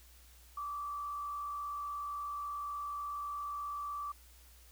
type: tone with frequency modulation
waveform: sine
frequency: 1162 Hz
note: D6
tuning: 19 cents flat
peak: -37 dBFS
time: 0.57-4.12 s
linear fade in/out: 5 ms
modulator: 56.5 Hz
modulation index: 0.4
effects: added 60 Hz sine -58 dBFS peak until 4.71 s + white hiss -62 dBFS RMS until 4.71 s